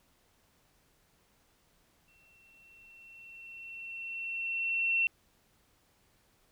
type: tone with exponential growth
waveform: sine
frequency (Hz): 2709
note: E7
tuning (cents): +47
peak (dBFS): -24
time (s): 2.08-5.07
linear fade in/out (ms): 1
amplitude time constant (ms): 650
effects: pink hiss -69 dBFS RMS until 6.51 s